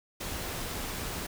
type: noise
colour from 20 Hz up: pink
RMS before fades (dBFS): -36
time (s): 0.2-1.27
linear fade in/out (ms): 10
effects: none